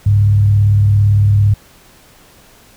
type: tone with frequency modulation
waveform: sine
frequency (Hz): 101.8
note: G#2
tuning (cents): -34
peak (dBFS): -7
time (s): 0.06-1.54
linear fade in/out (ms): 5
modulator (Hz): 37.7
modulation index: 0.34
effects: pink hiss -45 dBFS RMS until 2.76 s